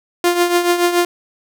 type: tone with tremolo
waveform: sawtooth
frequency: 350 Hz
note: F4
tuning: 4 cents sharp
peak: -6 dBFS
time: 0.24-1.05 s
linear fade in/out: 2 ms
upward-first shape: triangle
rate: 7 Hz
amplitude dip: 70%
effects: none